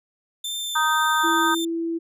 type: tone with vibrato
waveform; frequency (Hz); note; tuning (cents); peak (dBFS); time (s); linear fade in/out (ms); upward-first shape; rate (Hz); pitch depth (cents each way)
sawtooth; 3558; A7; +19; -24; 0.44-1.65; 5; triangle; 2; 12
type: harmonic tone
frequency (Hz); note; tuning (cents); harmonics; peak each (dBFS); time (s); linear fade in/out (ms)
311.1; D#4; 0; 3 / 4 / 5; -23 / -22 / -23; 0.75-1.55; 10
type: tone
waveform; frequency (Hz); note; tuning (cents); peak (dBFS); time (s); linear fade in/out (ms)
sine; 332.3; E4; +14; -23; 1.23-1.99; 20
effects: none